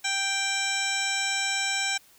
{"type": "harmonic tone", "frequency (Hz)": 784, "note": "G5", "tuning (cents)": 0, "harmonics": [1, 2, 3, 4, 5, 7, 8, 9, 10], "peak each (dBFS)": [-35, -32, -30, -35, -34, -34, -40, -38, -34], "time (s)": [0.04, 1.98], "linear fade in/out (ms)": 10, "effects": ["white hiss -57 dBFS RMS until 2.18 s"]}